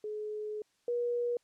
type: tone pair in turn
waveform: sine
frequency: 424.8 / 480.8 Hz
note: G#4 / B4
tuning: +39 / -46 cents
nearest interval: major second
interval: 215 cents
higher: second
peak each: -35 / -29 dBFS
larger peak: second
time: 0.04-0.62 / 0.88-1.37 s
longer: first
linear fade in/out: 2 ms
effects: white hiss -73 dBFS RMS until 1.43 s + low-pass 8000 Hz 12 dB/octave